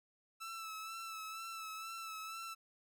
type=tone with vibrato; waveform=sawtooth; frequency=1318 Hz; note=E6; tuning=1 cent flat; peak=-40 dBFS; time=0.4-2.55 s; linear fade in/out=20 ms; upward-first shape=sine; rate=2.1 Hz; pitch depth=35 cents each way; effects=none